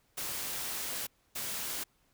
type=noise bursts at uneven times; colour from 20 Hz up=white; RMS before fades=-37 dBFS; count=2; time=0.17-1.07 / 1.35-1.84 s; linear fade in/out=10 ms; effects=pink hiss -71 dBFS RMS until 2.13 s